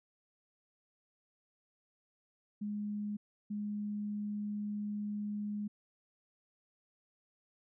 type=tone bursts at uneven times; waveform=sine; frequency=207.7 Hz; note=G#3; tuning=in tune; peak=-35 dBFS; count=2; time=2.61-3.17 / 3.5-5.68 s; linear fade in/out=10 ms; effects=none